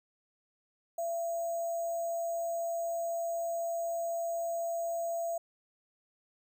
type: tone with sample-and-hold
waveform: sine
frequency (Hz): 674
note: E5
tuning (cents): +38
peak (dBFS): -31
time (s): 0.98-5.38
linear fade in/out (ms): 5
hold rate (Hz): 7350
effects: none